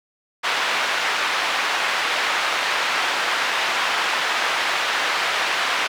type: band-pass noise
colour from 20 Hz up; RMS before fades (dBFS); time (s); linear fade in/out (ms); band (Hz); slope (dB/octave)
pink; -22; 0.43-5.88; 20; 1000 to 3200; 12
effects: none